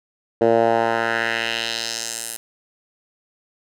10% pulse tone with band-pass filter sweep, 114.8 Hz, A#2, 26 cents flat, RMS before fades -21 dBFS, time 0.41-2.37 s, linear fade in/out 5 ms, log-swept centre 470 to 11000 Hz, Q 1.8, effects none

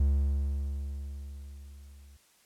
triangle tone with level ramp, 70 Hz, C#2, 18 cents sharp, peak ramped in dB -19 to -49 dBFS, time 0-2.17 s, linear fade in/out 5 ms, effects white hiss -64 dBFS RMS until 2.45 s + low-pass 12000 Hz 12 dB/octave

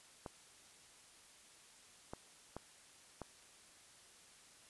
clicks, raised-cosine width 1 ms, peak -30 dBFS, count 4, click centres 0.262 / 2.135 / 2.566 / 3.217 s, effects white hiss -62 dBFS RMS until 4.69 s + resampled to 24000 Hz

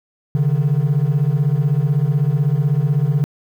triangle beating tone pair, 136.9 / 152.9 Hz, C#3 / D#3, -21 / -30 cents, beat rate 16 Hz, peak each -14 dBFS, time 0.35-3.24 s, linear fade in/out 0 ms, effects tanh soft clip ceiling -7 dBFS + 8-bit

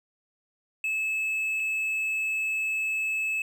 triangle tone pair in turn, 2600 / 2600 Hz, E7 / E7, -24 / -24 cents, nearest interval unison, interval 0 cents, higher neither, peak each -24 dBFS, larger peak neither, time 0.84-1.6 / 1.6-3.42 s, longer second, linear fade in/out 2 ms, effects none

